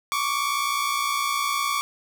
sawtooth tone pair together, 1109.3 / 1169 Hz, C#6 / D6, +1 / -8 cents, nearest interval minor second, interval 91 cents, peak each -22 dBFS, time 0.12-1.81 s, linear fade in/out 0 ms, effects none

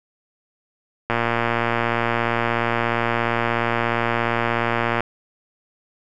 click train, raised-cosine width 0.5 ms, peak -5 dBFS, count 458, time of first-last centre 1.1-5.006 s, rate 117 Hz, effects none

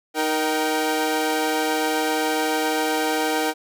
sawtooth tone cluster, 311.3 / 470.6 / 774 Hz, D#4 / A#4 / G5, +1 / +16 / -22 cents, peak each -21 dBFS, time 0.14-3.54 s, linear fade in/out 50 ms, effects none

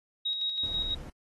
sine tone with tremolo, 3794 Hz, A#7, 30 cents sharp, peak -27 dBFS, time 0.25-0.95 s, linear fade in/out 10 ms, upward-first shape square, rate 6.1 Hz, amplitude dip 40%
brown noise, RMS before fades -40 dBFS, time 0.63-1.1 s, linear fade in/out 5 ms
effects AAC 32 kbps

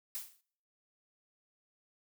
blue noise with exponential decay, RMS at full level -36 dBFS, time 0.15-0.41 s, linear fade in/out 0 ms, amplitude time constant 56 ms, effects noise-tail reverb RT60 0.6 s tail -24 dB re dry

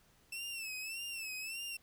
sawtooth tone with vibrato, 2656 Hz, E7, 12 cents sharp, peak -37 dBFS, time 0.32-1.77 s, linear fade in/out 5 ms, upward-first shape sine, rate 1.7 Hz, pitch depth 94 cents each way, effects pink hiss -68 dBFS RMS until 1.82 s

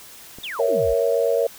click, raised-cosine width 2 ms, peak -26 dBFS, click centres 0.386 s
sine exponential sweep, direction down, 3867 to 44.62 Hz, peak -28 dBFS, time 0.43-0.94 s, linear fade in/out 10 ms
sine chord, A# diminished, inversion none, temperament equal, 466.2 / 554.4 / 659.3 Hz, A#4 / C#5 / E5, 0 / 0 / 0 cents, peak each -20 / -21 / -24 dBFS, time 0.59-1.47 s, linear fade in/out 5 ms
effects white hiss -43 dBFS RMS until 1.58 s

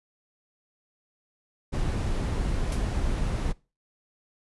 brown noise, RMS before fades -27 dBFS, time 1.72-3.53 s, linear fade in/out 20 ms
white noise with exponential decay, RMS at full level -35 dBFS, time 2.72-2.87 s, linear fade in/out 2 ms, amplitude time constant 32 ms
effects noise-tail reverb RT60 0.3 s tail -22 dB re dry + resampled to 24000 Hz

